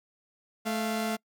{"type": "tone pair together", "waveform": "sawtooth", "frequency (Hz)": [217.7, 690.1], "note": ["A3", "F5"], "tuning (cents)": [-18, -21], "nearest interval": "octave + minor sixth", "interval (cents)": 1997, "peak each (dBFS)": [-26, -29], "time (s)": [0.65, 1.17], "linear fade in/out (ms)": 20, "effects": ["noise-tail reverb RT60 0.1 s tail -26 dB re dry"]}